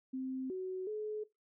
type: tone with pitch steps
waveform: sine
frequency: 261.1 / 373 / 426.5 Hz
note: C4 / F#4 / G#4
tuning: -3 / +14 / +46 cents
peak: -36 dBFS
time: 0.13-1.24 s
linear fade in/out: 10 ms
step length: 370 ms
effects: noise-tail reverb RT60 0.2 s tail -19 dB re dry